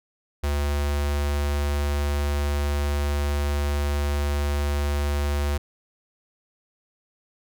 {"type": "tone with notch filter", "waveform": "square", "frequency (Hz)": 72.3, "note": "D2", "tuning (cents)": -27, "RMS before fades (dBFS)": -24, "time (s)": [0.43, 5.58], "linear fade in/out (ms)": 10, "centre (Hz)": 160, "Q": 0.82, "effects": []}